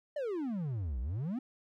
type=exponential two-way sweep; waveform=triangle; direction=down then up; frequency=618 to 57.1 to 271 Hz; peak=-31 dBFS; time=0.16-1.39 s; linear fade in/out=5 ms; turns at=1 s; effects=none